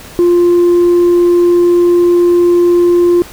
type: tone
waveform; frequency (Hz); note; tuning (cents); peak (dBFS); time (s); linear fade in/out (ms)
sine; 349.5; F4; +1; -3; 0.19-3.22; 0
effects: tanh soft clip ceiling -4 dBFS + pink hiss -33 dBFS RMS until 3.32 s